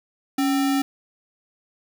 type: tone with sample-and-hold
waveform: sine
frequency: 277.2 Hz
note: C#4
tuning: in tune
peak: -18 dBFS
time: 0.38-0.82 s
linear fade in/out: 5 ms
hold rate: 1050 Hz
effects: none